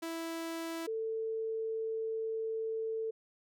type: tone pair in turn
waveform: sawtooth / sine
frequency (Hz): 329.6 / 445.3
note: E4 / A4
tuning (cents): 0 / +21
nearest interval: perfect fourth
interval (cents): 521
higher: second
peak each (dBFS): -33 / -33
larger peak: neither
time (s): 0.02-0.87 / 0.87-3.11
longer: second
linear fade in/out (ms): 10
effects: none